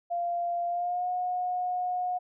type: tone with pitch glide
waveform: sine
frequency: 694 to 724.3 Hz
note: F5 to F#5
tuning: -11 to -37 cents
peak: -27 dBFS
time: 0.1-2.19 s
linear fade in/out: 20 ms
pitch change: +74 cents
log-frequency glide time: 0.67-1.09 s
effects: none